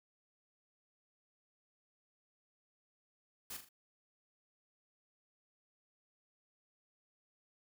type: noise with echo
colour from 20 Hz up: white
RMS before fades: -45 dBFS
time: 3.5-3.57 s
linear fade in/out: 5 ms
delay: 40 ms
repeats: 3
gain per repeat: -7 dB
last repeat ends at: 3.69 s
effects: none

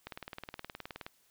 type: click train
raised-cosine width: 0.3 ms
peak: -25 dBFS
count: 20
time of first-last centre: 0.07-1.065 s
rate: 19.1 Hz
effects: white hiss -69 dBFS RMS until 1.3 s

